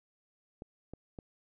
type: clicks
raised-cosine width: 2 ms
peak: -30 dBFS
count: 3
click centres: 0.621 / 0.936 / 1.188 s
effects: none